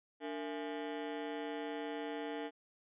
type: ring-modulated tone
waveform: 30% pulse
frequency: 376 Hz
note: F#4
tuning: 28 cents sharp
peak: -33 dBFS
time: 0.2-2.51 s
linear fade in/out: 50 ms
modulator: 82.5 Hz
effects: resampled to 8000 Hz